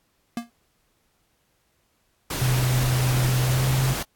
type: tone with exponential decay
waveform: square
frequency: 235.1 Hz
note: A#3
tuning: 15 cents sharp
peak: -23 dBFS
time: 0.37-0.5 s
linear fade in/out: 2 ms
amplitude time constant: 28 ms
type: noise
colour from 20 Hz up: pink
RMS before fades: -28 dBFS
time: 2.3-4.03 s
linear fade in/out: 5 ms
type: tone with pitch glide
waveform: sine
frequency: 126.6 to 130.99 Hz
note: B2 to C3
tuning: +43 to +2 cents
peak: -19 dBFS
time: 2.41-3.94 s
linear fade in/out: 10 ms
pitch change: +59 cents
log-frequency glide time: 3.43-3.68 s
effects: pink hiss -68 dBFS RMS until 4.15 s + AAC 64 kbps